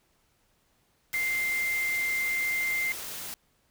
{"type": "tone in noise", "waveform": "sine", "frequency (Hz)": 2093, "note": "C7", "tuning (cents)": 0, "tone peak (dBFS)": -26, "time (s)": [1.14, 2.92], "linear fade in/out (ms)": 0, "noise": "white", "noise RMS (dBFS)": -38, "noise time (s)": [1.13, 3.34], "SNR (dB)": 9, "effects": ["pink hiss -69 dBFS RMS until 3.7 s"]}